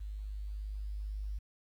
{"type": "tone with level ramp", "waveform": "sine", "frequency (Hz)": 51.1, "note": "G#1", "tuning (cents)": -27, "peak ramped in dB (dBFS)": [-38, -35], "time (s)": [0, 1.39], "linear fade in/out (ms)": 10, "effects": ["11-bit"]}